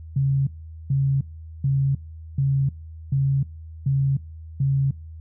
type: tone bursts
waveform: sine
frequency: 137 Hz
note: C#3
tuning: 20 cents flat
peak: -17 dBFS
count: 7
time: 0.16-4.91 s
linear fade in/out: 5 ms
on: 310 ms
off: 430 ms
effects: noise-tail reverb RT60 0.4 s tail -23 dB re dry + added 80 Hz sine -36 dBFS peak until 5.2 s